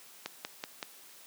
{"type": "click train", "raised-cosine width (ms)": 0.2, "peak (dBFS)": -18, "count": 4, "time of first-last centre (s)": [0.26, 0.828], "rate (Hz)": 5.28, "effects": ["white hiss -54 dBFS RMS until 1.26 s", "high-pass 200 Hz 12 dB/octave"]}